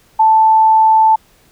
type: tone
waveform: sine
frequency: 880 Hz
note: A5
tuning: in tune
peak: -6 dBFS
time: 0.19-1.16 s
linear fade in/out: 10 ms
effects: pink hiss -51 dBFS RMS until 1.51 s